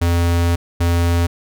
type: tone pair in turn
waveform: square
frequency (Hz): 85.7 / 85.7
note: F2 / F2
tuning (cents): -32 / -32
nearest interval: unison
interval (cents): 0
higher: neither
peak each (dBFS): -14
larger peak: neither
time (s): 0.01-0.56 / 0.8-1.27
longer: first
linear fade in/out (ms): 10
effects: none